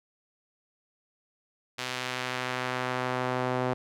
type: tone with band-pass filter sweep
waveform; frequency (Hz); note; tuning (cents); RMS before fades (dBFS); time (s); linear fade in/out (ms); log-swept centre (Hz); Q
sawtooth; 126.8; B2; +46; -31; 1.78-3.74; 10; 3400 to 670; 0.76
effects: none